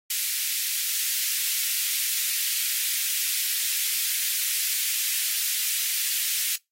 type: high-pass noise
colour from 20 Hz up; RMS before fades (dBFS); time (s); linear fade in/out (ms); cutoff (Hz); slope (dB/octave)
white; -26; 0.1-6.56; 5; 2000; 24
effects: noise-tail reverb RT60 0.2 s tail -25 dB re dry + AAC 48 kbps